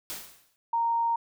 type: noise with exponential decay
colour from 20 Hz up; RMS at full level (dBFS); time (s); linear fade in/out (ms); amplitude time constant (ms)
white; -34; 0.1-0.56; 0; 100
type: tone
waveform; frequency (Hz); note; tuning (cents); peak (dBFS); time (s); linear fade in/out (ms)
sine; 928; A#5; -8; -23; 0.73-1.16; 5
effects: none